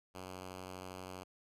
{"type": "tone", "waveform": "5% pulse", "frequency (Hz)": 92.5, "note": "F#2", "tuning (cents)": 0, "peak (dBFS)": -34, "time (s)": [0.14, 1.24], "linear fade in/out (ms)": 20, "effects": ["resampled to 32000 Hz"]}